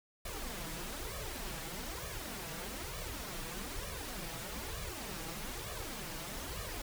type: noise with flanger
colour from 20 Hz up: pink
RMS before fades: -42 dBFS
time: 0.25-6.82 s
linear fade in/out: 5 ms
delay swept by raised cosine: 1.7 to 6.2 ms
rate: 1.1 Hz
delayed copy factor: +0.9
effects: none